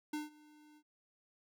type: tone with ADSR envelope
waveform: square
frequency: 301.3 Hz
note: D4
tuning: 44 cents sharp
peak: -36 dBFS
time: 0.13-0.83 s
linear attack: 6 ms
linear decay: 160 ms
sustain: -24 dB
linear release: 62 ms
effects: none